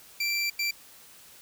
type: tone bursts at uneven times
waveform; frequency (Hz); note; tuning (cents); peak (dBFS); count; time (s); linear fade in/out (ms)
25% pulse; 2349; D7; 0; -22; 2; 0.2-0.5 / 0.59-0.71; 5
effects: white hiss -52 dBFS RMS until 1.41 s